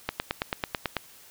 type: click train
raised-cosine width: 0.3 ms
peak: -10 dBFS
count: 9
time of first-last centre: 0.09-0.967 s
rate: 9.12 Hz
effects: white hiss -52 dBFS RMS until 1.3 s